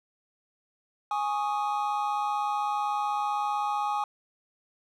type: chord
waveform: triangle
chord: Ab suspended fourth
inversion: none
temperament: equal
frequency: 830.6 / 1108.7 / 1244.5 Hz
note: Ab5 / Db6 / Eb6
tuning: 0 / 0 / 0 cents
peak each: -26 / -32 / -31 dBFS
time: 1.11-4.04 s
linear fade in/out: 2 ms
effects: none